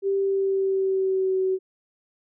sine tone with pitch glide, 392.6 to 377 Hz, G4 to F#4, +3 to +32 cents, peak -20 dBFS, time 0.02-1.59 s, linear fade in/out 50 ms, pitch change -71 cents, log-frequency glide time 0.16-1.38 s, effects none

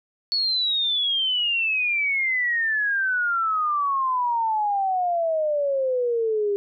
sine exponential sweep, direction down, 4435 to 399 Hz, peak -20 dBFS, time 0.32-6.56 s, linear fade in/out 0 ms, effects none

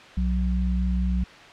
sine tone pair together, 62.6 / 183.2 Hz, B1 / F#3, +24 / -17 cents, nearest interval octave + perfect fifth, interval 1859 cents, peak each -22 / -26 dBFS, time 0.17-1.24 s, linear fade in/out 5 ms, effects white hiss -45 dBFS RMS until 1.52 s + low-pass 3000 Hz 12 dB/octave

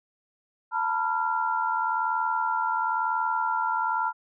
sine tone cluster, 893 / 974 / 1380 Hz, A5 / B5 / F6, +25 / -24 / -21 cents, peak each -28 dBFS, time 0.71-4.13 s, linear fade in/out 50 ms, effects none

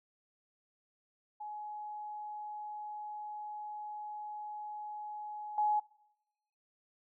sine tone with level steps, 842 Hz, G#5, 24 cents sharp, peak -40 / -27 dBFS, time 1.4-5.8 s, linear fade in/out 10 ms, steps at 5.58 s, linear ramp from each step 2 ms, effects noise-tail reverb RT60 0.9 s tail -23 dB re dry

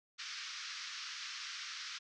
white band-pass noise, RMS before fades -45 dBFS, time 0.18-1.99 s, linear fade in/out 20 ms, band 1200 to 5900 Hz, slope 48 dB/octave, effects none

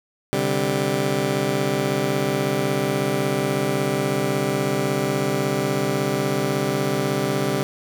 15% pulse chord, C suspended second, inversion none, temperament just, 130.81 / 147.16 / 196.22 Hz, C3 / D3 / G3, 0 / +4 / +2 cents, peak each -19 dBFS, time 0.33-7.63 s, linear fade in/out 0 ms, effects none

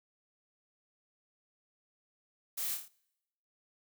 blue noise with echo, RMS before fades -37 dBFS, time 2.57-2.75 s, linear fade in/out 10 ms, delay 27 ms, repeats 5, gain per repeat -4 dB, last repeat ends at 2.885 s, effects noise-tail reverb RT60 0.9 s tail -26 dB re dry

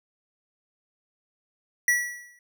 square tone with exponential decay, 1941 Hz, B6, 31 cents flat, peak -17 dBFS, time 1.88-2.39 s, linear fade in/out 2 ms, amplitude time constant 110 ms, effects none

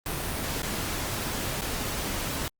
pink noise with dropouts, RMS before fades -31 dBFS, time 0.06-2.48 s, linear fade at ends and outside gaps 1 ms, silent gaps 0.62-0.631 / 1.61-1.618 s, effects Opus 32 kbps

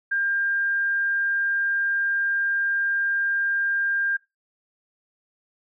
sine tone, 1600 Hz, G6, 35 cents sharp, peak -21 dBFS, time 0.11-4.17 s, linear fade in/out 10 ms, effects noise-tail reverb RT60 0.2 s tail -18 dB re dry

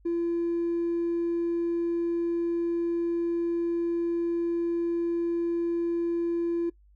sine tone with hard clipping, 340 Hz, F4, 46 cents flat, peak -25 dBFS, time 0.05-6.7 s, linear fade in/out 10 ms, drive 1 dB, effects noise-tail reverb RT60 0.1 s tail -21 dB re dry + added 50 Hz sine -55 dBFS peak until 6.95 s

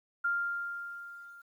sine tone with level ramp, 1396.9 Hz, F6, in tune, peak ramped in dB -26 to -49 dBFS, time 0.24-1.42 s, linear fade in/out 10 ms, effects 11-bit

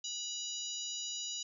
harmonic tone, 974 Hz, B5, 24 cents flat, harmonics 3 / 4 / 5 / 6 / 7, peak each -44 / -43 / -47 / -46 / -42 dBFS, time 0.04-1.43 s, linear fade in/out 5 ms, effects none

